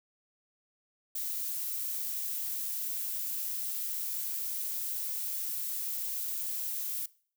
violet noise, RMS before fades -35 dBFS, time 1.15-7.06 s, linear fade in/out 5 ms, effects noise-tail reverb RT60 0.5 s tail -22 dB re dry

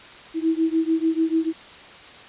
sine beating tone pair, 321.3 / 328.1 Hz, E4 / E4, -44 / -8 cents, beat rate 6.8 Hz, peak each -21 / -22 dBFS, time 0.34-1.53 s, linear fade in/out 50 ms, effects white hiss -43 dBFS RMS until 2.28 s + resampled to 8000 Hz

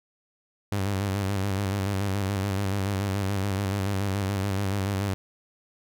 sawtooth tone with vibrato, 98.4 Hz, G2, 7 cents sharp, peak -21 dBFS, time 0.72-5.14 s, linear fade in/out 0 ms, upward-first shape square, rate 7 Hz, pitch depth 50 cents each way, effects none

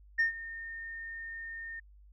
sine tone with ADSR envelope, 1826 Hz, A#6, 36 cents flat, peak -21 dBFS, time 0.18-1.8 s, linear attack 19 ms, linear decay 120 ms, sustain -18 dB, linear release 8 ms, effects tanh soft clip ceiling -21 dBFS + added 50 Hz sine -54 dBFS peak until 2.12 s

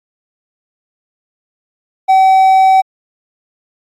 triangle tone, 763 Hz, G5, 47 cents flat, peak -3 dBFS, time 2.08-2.82 s, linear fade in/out 20 ms, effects AAC 64 kbps

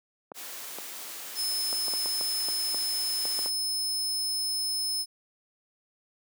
clicks, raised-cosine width 1 ms, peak -23 dBFS, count 12, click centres 0.318 / 0.786 / 1.729 / 1.882 / 1.937 / 2.059 / 2.211 / 2.486 / 2.745 / 3.254 / 3.391 / 3.46 s
white noise, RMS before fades -40 dBFS, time 0.34-3.51 s, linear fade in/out 50 ms
sawtooth tone, 5210 Hz, E8, 21 cents flat, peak -25 dBFS, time 1.35-5.06 s, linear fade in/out 50 ms
effects high-pass 300 Hz 12 dB/octave

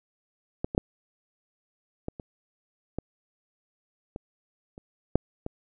clicks, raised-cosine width 2 ms, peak -14 / -18 / -7 / -18 / -25 / -17 / -22 / -30 / -6 / -19 dBFS, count 10, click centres 0.645 / 0.749 / 0.779 / 2.084 / 2.198 / 2.986 / 4.161 / 4.779 / 5.156 / 5.464 s, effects none

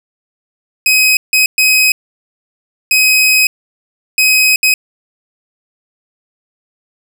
sawtooth tone bursts at uneven times, 2528 Hz, D#7, 27 cents sharp, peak -4 dBFS, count 6, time 0.86-1.17 / 1.33-1.46 / 1.58-1.92 / 2.91-3.47 / 4.18-4.56 / 4.63-4.74 s, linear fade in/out 2 ms, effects none

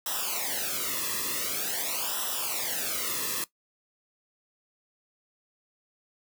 white noise with flanger, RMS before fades -31 dBFS, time 0.06-3.44 s, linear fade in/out 2 ms, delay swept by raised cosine 0.44 to 1.35 ms, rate 0.46 Hz, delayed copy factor -0.9, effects noise-tail reverb RT60 0.1 s tail -17 dB re dry

